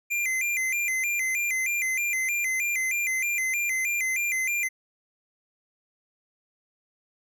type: tone with vibrato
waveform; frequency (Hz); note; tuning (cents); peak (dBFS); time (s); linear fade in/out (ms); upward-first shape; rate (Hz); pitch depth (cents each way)
square; 2217; C#7; 0; -25; 0.1-4.69; 20; square; 3.2; 130
effects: none